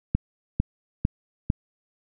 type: click train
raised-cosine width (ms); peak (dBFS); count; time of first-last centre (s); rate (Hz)
5; -8; 4; 0.15-1.501; 2.22
effects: none